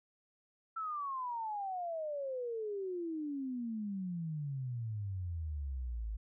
sine exponential sweep, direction down, 1341 to 51.2 Hz, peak -36 dBFS, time 0.76-6.17 s, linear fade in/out 10 ms, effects none

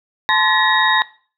sine tone cluster, 870 / 1036 / 1728 / 1904 / 3749 Hz, A5 / C6 / A6 / A#6 / A#7, -20 / -17 / -32 / +36 / +9 cents, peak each -19 dBFS, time 0.29-1.02 s, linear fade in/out 0 ms, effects noise-tail reverb RT60 0.4 s tail -18 dB re dry

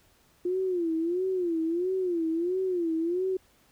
sine tone with vibrato, 349.2 Hz, F4, in tune, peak -25 dBFS, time 0.45-3.37 s, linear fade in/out 5 ms, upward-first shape sine, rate 1.5 Hz, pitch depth 140 cents each way, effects pink hiss -63 dBFS RMS until 3.71 s

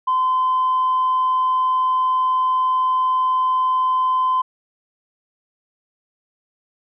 sine tone, 1027 Hz, C6, 33 cents flat, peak -14 dBFS, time 0.07-4.42 s, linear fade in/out 10 ms, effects tanh soft clip ceiling -12 dBFS

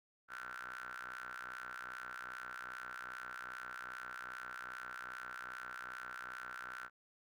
sawtooth ring-modulated tone, 62.5 Hz, B1, 21 cents sharp, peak -38 dBFS, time 0.28-6.9 s, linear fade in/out 50 ms, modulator 1440 Hz, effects none

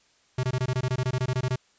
square tone bursts, 127.6 Hz, C3, 43 cents flat, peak -24 dBFS, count 16, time 0.38-1.559 s, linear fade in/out 5 ms, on 54 ms, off 21 ms, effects white hiss -63 dBFS RMS until 1.78 s + resampled to 16000 Hz

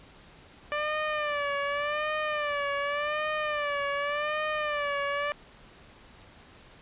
15% pulse tone with vibrato, 589 Hz, D5, 5 cents sharp, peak -21 dBFS, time 0.72-5.32 s, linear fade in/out 0 ms, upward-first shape sine, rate 0.87 Hz, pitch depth 72 cents each way, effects pink hiss -53 dBFS RMS until 6.81 s + resampled to 8000 Hz

